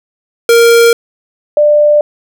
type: tone pair in turn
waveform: square / sine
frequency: 466.2 / 593.9 Hz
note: A#4 / D5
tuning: 0 / +19 cents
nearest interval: major third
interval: 419 cents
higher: second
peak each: -4 dBFS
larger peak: neither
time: 0.49-0.93 / 1.57-2.01 s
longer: neither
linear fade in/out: 2 ms
effects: none